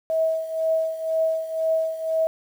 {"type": "tone with tremolo", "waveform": "sine", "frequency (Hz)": 644, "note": "E5", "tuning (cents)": -41, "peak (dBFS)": -17, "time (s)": [0.1, 2.27], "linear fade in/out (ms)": 0, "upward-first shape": "triangle", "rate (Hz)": 2, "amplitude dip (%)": 80, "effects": ["8-bit"]}